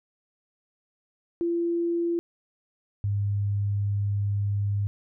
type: tone pair in turn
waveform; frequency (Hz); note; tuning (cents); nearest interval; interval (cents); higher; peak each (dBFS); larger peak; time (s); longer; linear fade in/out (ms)
sine; 340.9 / 101.35; F4 / G#2; -42 / -42; octave + major sixth; 2100; first; -23; neither; 1.41-2.19 / 3.04-4.87; second; 0
effects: none